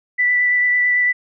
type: tone with vibrato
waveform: sine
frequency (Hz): 1975.5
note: B6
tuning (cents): 0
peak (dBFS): -13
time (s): 0.18-1.13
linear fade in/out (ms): 20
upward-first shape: sine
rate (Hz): 9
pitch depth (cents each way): 11
effects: none